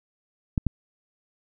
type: clicks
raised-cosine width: 5 ms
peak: -10 dBFS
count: 2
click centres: 0.578 / 0.667 s
effects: none